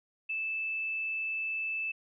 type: tone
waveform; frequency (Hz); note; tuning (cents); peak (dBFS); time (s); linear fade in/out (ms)
sine; 2631; E7; -4; -31; 0.29-1.92; 10
effects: none